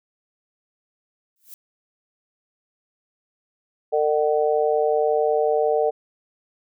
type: noise with exponential growth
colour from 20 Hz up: violet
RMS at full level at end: -37 dBFS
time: 1.36-1.54 s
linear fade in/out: 1 ms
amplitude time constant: 39 ms
type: harmonic tone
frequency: 150.9 Hz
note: D3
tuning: 47 cents sharp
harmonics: 3 / 4 / 5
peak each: -20 / -22 / -24 dBFS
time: 3.92-5.91 s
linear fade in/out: 20 ms
effects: none